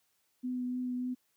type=tone with vibrato; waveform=sine; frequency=250.1 Hz; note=B3; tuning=22 cents sharp; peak=-32 dBFS; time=0.43-1.15 s; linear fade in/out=20 ms; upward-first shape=triangle; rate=3.4 Hz; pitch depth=15 cents each way; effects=white hiss -75 dBFS RMS until 1.36 s + high-pass 60 Hz 12 dB/octave